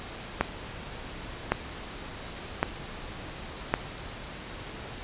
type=click train; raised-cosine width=0.5 ms; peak=-7 dBFS; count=4; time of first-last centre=0.41-3.74 s; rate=0.901 Hz; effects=pink hiss -40 dBFS RMS until 5.03 s + resampled to 8000 Hz